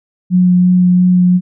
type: tone with vibrato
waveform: sine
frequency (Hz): 180.5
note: F#3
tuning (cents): -43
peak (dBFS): -6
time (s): 0.3-1.41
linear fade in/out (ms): 50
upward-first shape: sine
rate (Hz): 2.9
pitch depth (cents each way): 10
effects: none